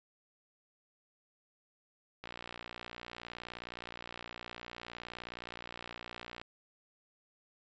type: click train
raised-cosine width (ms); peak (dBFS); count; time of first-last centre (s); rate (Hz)
0.3; -27; 249; 2.24-6.415; 59.4
effects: resampled to 16000 Hz